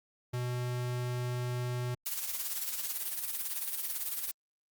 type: tone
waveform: square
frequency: 123.47 Hz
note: B2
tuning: in tune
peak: -33 dBFS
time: 0.33-1.95 s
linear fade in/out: 10 ms
type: noise with tremolo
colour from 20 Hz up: blue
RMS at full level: -33 dBFS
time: 2.06-4.31 s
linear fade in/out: 0 ms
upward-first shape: sine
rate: 18 Hz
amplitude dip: 60%
effects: Opus 48 kbps